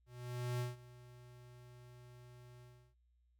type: tone with ADSR envelope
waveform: square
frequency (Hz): 122.9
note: B2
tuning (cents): -8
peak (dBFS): -36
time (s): 0.06-2.95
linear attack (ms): 540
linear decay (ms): 160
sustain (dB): -20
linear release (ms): 330
effects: added 60 Hz sine -70 dBFS peak until 3.39 s